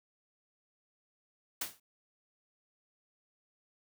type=noise with exponential decay; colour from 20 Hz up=white; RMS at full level=-32 dBFS; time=1.61-1.8 s; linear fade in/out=5 ms; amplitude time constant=40 ms; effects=high-pass 80 Hz 12 dB/octave